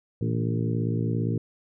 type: harmonic tone with a mistuned harmonic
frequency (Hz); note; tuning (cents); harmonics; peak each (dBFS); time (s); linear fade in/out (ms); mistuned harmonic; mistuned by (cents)
57.5; A#1; -23; 2 / 3 / 4 / 5 / 6 / 7 / 8; -26 / -30 / -32 / -34 / -36 / -37 / -38; 0.21-1.38; 5; 3; -77
effects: none